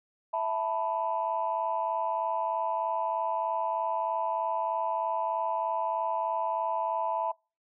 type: chord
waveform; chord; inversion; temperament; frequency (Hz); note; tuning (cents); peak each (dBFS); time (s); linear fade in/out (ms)
sine; E suspended fourth; none; equal with one note detuned; 659.3 / 884.6 / 987.8; E5 / A5 / B5; 0 / +9 / 0; -31; 0.33-7.32; 10
effects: noise-tail reverb RT60 0.3 s tail -25 dB re dry + tanh soft clip ceiling -18 dBFS